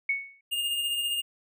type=tone with exponential decay; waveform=sine; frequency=2217 Hz; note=C#7; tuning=in tune; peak=-21 dBFS; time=0.09-0.41 s; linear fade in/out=5 ms; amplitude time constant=68 ms
type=tone with tremolo; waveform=square; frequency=2827 Hz; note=F7; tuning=20 cents sharp; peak=-26 dBFS; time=0.51-1.22 s; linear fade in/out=20 ms; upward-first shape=sine; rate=15 Hz; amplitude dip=35%
effects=none